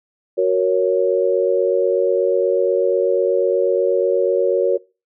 sine chord, F# major, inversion none, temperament equal, 370 / 466.2 / 554.4 Hz, F#4 / A#4 / C#5, 0 / 0 / 0 cents, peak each -18 dBFS, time 0.37-4.78 s, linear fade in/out 20 ms, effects noise-tail reverb RT60 0.3 s tail -22 dB re dry

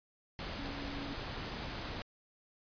sine tone in noise, 280.6 Hz, C#4, 21 cents sharp, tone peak -44 dBFS, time 0.59-1.14 s, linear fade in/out 0 ms, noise pink, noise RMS -41 dBFS, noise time 0.39-2.02 s, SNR -6 dB, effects resampled to 11025 Hz

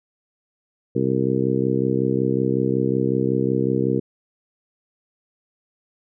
harmonic tone, 65.41 Hz, C2, in tune, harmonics 2 / 3 / 4 / 5 / 6 / 7, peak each -25 / -25 / -25 / -25 / -25 / -25 dBFS, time 0.95-4 s, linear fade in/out 10 ms, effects none

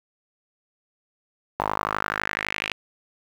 sawtooth tone with band-pass filter sweep, 51.91 Hz, G#1, in tune, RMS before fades -28 dBFS, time 1.59-2.73 s, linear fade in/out 10 ms, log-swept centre 900 to 2700 Hz, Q 3.3, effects 8-bit

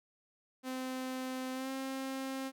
sawtooth tone with pitch glide, 258.4 to 266.4 Hz, C4 to C4, -21 to +31 cents, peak -33 dBFS, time 0.63-2.52 s, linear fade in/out 50 ms, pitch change +52 cents, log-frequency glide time 1.53-1.7 s, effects none

